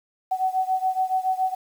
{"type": "beating tone pair", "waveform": "sine", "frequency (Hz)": [749, 756.1], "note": ["F#5", "F#5"], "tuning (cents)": [21, 37], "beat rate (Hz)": 7.1, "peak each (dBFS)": [-23, -25], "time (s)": [0.31, 1.55], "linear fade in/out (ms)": 10, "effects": ["8-bit"]}